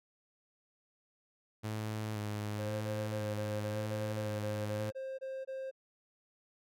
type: tone with vibrato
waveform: sawtooth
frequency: 106.5 Hz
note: G#2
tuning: 44 cents sharp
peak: -32 dBFS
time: 1.63-4.91 s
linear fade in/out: 20 ms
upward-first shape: square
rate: 0.95 Hz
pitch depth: 26 cents each way
type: tone bursts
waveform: triangle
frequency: 530 Hz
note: C5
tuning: 22 cents sharp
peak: -36 dBFS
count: 12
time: 2.58-5.713 s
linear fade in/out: 20 ms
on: 240 ms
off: 23 ms
effects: none